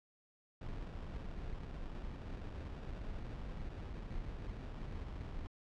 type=noise with sample-and-hold; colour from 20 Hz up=brown; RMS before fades=-44 dBFS; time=0.61-5.47 s; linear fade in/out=2 ms; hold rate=2100 Hz; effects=low-pass 4000 Hz 12 dB/octave